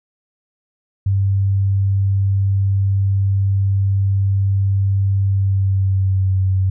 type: tone with pitch glide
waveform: sine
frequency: 98 to 94.83 Hz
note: G2 to F#2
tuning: 0 to +43 cents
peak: -13 dBFS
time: 1.06-6.7 s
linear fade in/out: 5 ms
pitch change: -57 cents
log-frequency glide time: 5.27-6.37 s
effects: none